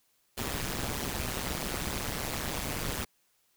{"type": "noise with amplitude modulation", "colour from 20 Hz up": "pink", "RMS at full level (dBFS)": -30, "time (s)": [0.37, 3.05], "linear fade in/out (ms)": 10, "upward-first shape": "sine", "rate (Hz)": 140, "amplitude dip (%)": 100, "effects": ["white hiss -71 dBFS RMS until 3.56 s"]}